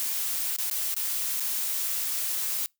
blue noise with dropouts, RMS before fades -29 dBFS, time 0-2.66 s, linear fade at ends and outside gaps 0 ms, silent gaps 0.563-0.585 / 0.699-0.712 / 0.942-0.965 / 1.399-1.405 s, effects noise-tail reverb RT60 0.2 s tail -26 dB re dry

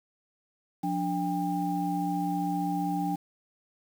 sine tone cluster, 177.8 / 292.9 / 798 Hz, F3 / D4 / G5, +31 / -5 / +31 cents, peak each -31 dBFS, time 0.83-3.16 s, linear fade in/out 10 ms, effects 8-bit

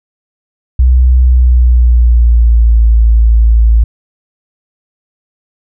sine tone with pitch glide, 62.9 to 56.04 Hz, B1 to A1, +32 to +32 cents, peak -3 dBFS, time 0.79-3.84 s, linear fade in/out 5 ms, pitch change -200 cents, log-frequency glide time 1.21-2.84 s, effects none

